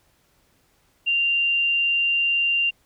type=tone; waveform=sine; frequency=2781 Hz; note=F7; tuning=8 cents flat; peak=-18 dBFS; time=1.06-2.71 s; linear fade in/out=20 ms; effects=pink hiss -63 dBFS RMS until 2.85 s